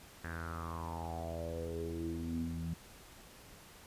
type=tone with low-pass filter sweep; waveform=sawtooth; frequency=83 Hz; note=E2; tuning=12 cents sharp; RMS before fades=-40 dBFS; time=0.24-2.74 s; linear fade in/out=5 ms; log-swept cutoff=1700 to 180 Hz; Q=8; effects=pink hiss -56 dBFS RMS until 3.86 s + resampled to 32000 Hz